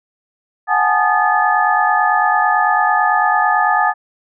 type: tone cluster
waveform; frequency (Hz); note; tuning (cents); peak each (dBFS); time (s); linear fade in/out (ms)
sine; 733 / 822 / 871 / 1232 / 1727; F#5 / G#5 / A5 / D#6 / A6; -16 / -18 / -18 / -17 / -33; -18; 0.67-3.94; 50
effects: none